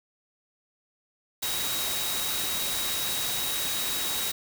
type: tone in noise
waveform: sine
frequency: 3814 Hz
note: A#7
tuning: 39 cents sharp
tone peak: -33 dBFS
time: 1.42-4.32 s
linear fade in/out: 10 ms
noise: white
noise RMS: -30 dBFS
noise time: 1.42-4.32 s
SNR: -6 dB
effects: none